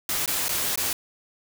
white noise with dropouts, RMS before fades -26 dBFS, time 0.09-0.93 s, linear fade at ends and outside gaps 2 ms, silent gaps 0.26-0.277 / 0.484-0.491 / 0.758-0.775 s, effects none

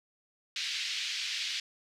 white band-pass noise, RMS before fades -35 dBFS, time 0.56-1.6 s, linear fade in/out 2 ms, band 2100 to 4800 Hz, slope 24 dB/octave, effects none

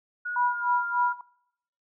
sine tone with pitch glide, 1453 to 1398.6 Hz, F#6 to F6, -32 to +2 cents, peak -29 dBFS, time 0.25-1.13 s, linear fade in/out 10 ms, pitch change -66 cents, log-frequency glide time 0.4-0.69 s
sine tone with tremolo, 978 Hz, B5, 17 cents flat, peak -21 dBFS, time 0.36-1.21 s, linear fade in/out 2 ms, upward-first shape sine, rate 3.4 Hz, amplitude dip 95%
effects noise-tail reverb RT60 0.8 s tail -22 dB re dry

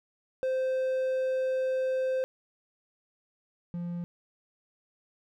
triangle tone pair in turn, 520 / 173.53 Hz, C5 / F3, -11 / -11 cents, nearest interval octave + perfect fifth, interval 1900 cents, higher first, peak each -24 / -30 dBFS, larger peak first, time 0.43-2.24 / 3.74-4.04 s, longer first, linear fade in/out 0 ms, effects none

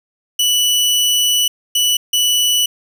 sawtooth tone bursts at uneven times, 2960 Hz, F#7, in tune, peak -9 dBFS, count 3, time 0.39-1.48 / 1.75-1.97 / 2.13-2.66 s, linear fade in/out 5 ms, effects none

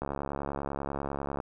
click train, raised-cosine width 1 ms, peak -19 dBFS, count 98, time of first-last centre 0.02-1.402 s, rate 70.2 Hz, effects none

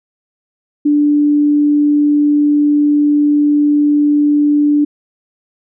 sine tone, 293.7 Hz, D4, in tune, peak -8 dBFS, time 0.85-4.85 s, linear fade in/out 10 ms, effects none

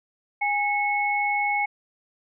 sine tone pair together, 822 / 2194 Hz, G#5 / C#7, -18 / -18 cents, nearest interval octave + perfect fourth, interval 1700 cents, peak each -24 dBFS, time 0.41-1.66 s, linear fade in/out 10 ms, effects none

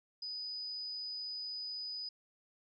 sine tone, 4978 Hz, D#8, in tune, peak -39 dBFS, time 0.22-2.09 s, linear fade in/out 5 ms, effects none

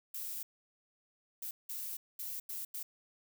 violet noise bursts at uneven times, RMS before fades -41 dBFS, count 6, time 0.14-0.43 / 1.42-1.51 / 1.69-1.97 / 2.19-2.4 / 2.49-2.65 / 2.74-2.83 s, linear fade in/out 5 ms, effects none

